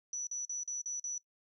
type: tone bursts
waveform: sine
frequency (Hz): 5920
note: F#8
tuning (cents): 0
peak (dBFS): -35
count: 6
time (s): 0.13-1.18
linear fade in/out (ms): 2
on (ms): 140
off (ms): 42
effects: noise-tail reverb RT60 0.1 s tail -19 dB re dry